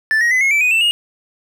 triangle tone with pitch steps, 1760 / 1886.3 / 2022 / 2167 / 2322 / 2489 / 2668 / 2859 Hz, A6 / A#6 / B6 / C#7 / D7 / D#7 / E7 / F7, 0 / +20 / +40 / -40 / -20 / 0 / +20 / +40 cents, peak -10 dBFS, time 0.11-0.91 s, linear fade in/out 0 ms, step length 100 ms, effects none

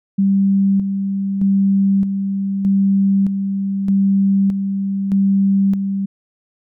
sine tone with tremolo, 196 Hz, G3, in tune, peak -11 dBFS, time 0.18-6.06 s, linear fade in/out 10 ms, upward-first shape square, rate 0.81 Hz, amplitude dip 50%, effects none

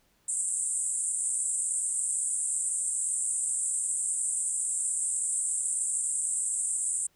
pink band-pass noise, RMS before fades -30 dBFS, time 0.28-7.07 s, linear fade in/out 5 ms, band 7700 to 9300 Hz, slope 96 dB/octave, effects pink hiss -68 dBFS RMS until 7.15 s

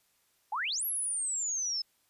sine exponential two-way sweep, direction up then down, 778 to 11670 to 5150 Hz, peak -30 dBFS, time 0.52-1.82 s, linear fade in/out 5 ms, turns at 0.85 s, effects white hiss -71 dBFS RMS until 2.09 s + resampled to 32000 Hz

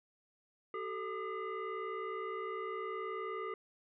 sine tone with frequency modulation, 381.8 Hz, G4, 46 cents flat, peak -37 dBFS, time 0.74-3.54 s, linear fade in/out 2 ms, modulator 823 Hz, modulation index 1.5, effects none

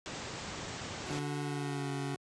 pink low-pass noise, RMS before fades -41 dBFS, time 0.06-1.19 s, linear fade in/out 0 ms, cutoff 8000 Hz, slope 96 dB/octave
sawtooth tone, 370 Hz, F#4, in tune, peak -38 dBFS, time 1.06-2.16 s, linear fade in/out 0 ms
25% pulse tone with pitch glide, 145.3 to 139.86 Hz, D3 to C#3, -18 to +16 cents, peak -31 dBFS, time 1.1-2.15 s, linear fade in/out 5 ms, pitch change -66 cents, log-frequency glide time 1.43-1.91 s
effects high-pass 80 Hz 12 dB/octave + resampled to 24000 Hz

